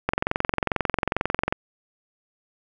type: click train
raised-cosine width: 0.5 ms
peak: -6 dBFS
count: 33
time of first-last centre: 0.09-1.525 s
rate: 22.3 Hz
effects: none